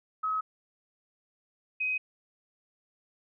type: tone pair in turn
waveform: sine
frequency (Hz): 1278 / 2519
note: D#6 / D#7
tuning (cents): +46 / +21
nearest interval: octave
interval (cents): 1175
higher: second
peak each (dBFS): -27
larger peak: neither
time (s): 0.23-0.41 / 1.8-1.98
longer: neither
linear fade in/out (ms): 10
effects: none